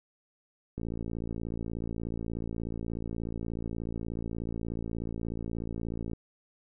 click train, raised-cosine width 3 ms, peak -23 dBFS, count 304, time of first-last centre 0.78-6.133 s, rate 56.6 Hz, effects none

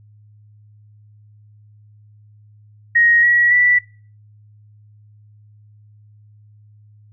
sine tone with pitch steps, 1879 / 1920.7 / 1963.3 Hz, A#6 / B6 / B6, +13 / -49 / -11 cents, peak -10 dBFS, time 2.95-3.79 s, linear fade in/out 10 ms, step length 280 ms, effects noise-tail reverb RT60 0.4 s tail -20 dB re dry + added 105 Hz sine -45 dBFS peak until 7.12 s

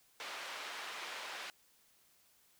white band-pass noise, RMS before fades -45 dBFS, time 0.2-1.5 s, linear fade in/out 0 ms, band 570 to 3000 Hz, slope 12 dB/octave, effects white hiss -69 dBFS RMS until 2.59 s

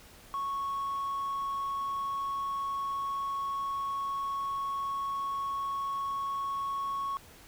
triangle tone, 1105 Hz, C#6, 6 cents flat, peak -28 dBFS, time 0.34-7.17 s, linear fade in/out 0 ms, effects tanh soft clip ceiling -26 dBFS + pink hiss -54 dBFS RMS until 7.47 s

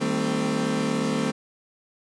30% pulse chord, A half-diminished seventh, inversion second, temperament equal with one note detuned, 155.56 / 196 / 224.4 / 261.6 Hz, Eb3 / G3 / A3 / C4, 0 / 0 / +34 / 0 cents, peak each -28 / -28 / -24 / -25 dBFS, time 0-1.32 s, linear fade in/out 20 ms, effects resampled to 22050 Hz

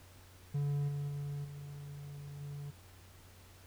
triangle tone with level steps, 143.4 Hz, D3, 41 cents flat, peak -29 / -33 / -35 / -42 / -39 dBFS, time 0.54-2.71 s, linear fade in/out 10 ms, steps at 0.88 / 1.08 / 1.44 / 2.4 s, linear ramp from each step 10 ms, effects added 91 Hz sine -57 dBFS peak until 3.66 s + pink hiss -60 dBFS RMS until 3.66 s

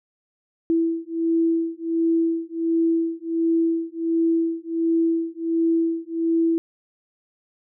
sine beating tone pair, 329.6 / 331 Hz, E4 / E4, 0 / +7 cents, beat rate 1.4 Hz, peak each -22 dBFS, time 0.7-6.58 s, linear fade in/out 0 ms, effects none

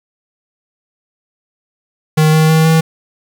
square tone with pitch steps, 155.56 / 157.37 / 159.2 / 161.05 Hz, D#3 / D#3 / D#3 / E3, 0 / +20 / +40 / -40 cents, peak -8 dBFS, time 2.17-2.81 s, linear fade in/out 10 ms, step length 160 ms, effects 7-bit

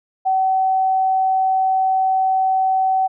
sine tone, 760 Hz, F#5, 46 cents sharp, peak -14 dBFS, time 0.25-3.08 s, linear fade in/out 20 ms, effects none

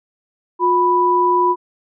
sine tone pair together, 357.6 / 987.8 Hz, F4 / B5, +41 / 0 cents, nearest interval octave + tritone, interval 1759 cents, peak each -17 / -13 dBFS, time 0.59-1.56 s, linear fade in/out 50 ms, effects none

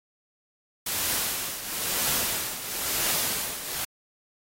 white noise with tremolo, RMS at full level -25 dBFS, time 0.86-3.85 s, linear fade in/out 5 ms, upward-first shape triangle, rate 1 Hz, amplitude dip 75%, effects AAC 48 kbps

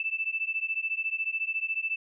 sine beating tone pair, 2637 / 2651 Hz, E7 / E7, 0 / +9 cents, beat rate 14 Hz, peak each -31 dBFS, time 0-1.96 s, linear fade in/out 2 ms, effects none

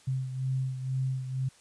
sine beating tone pair, 130.81 / 132.91 Hz, C3 / C3, 0 / +28 cents, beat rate 2.1 Hz, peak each -29 / -36 dBFS, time 0.07-1.49 s, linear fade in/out 10 ms, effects white hiss -59 dBFS RMS until 1.6 s + resampled to 22050 Hz

